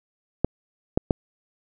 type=clicks; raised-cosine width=2 ms; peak=-5 dBFS; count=3; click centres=0.446 / 0.975 / 1.108 s; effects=none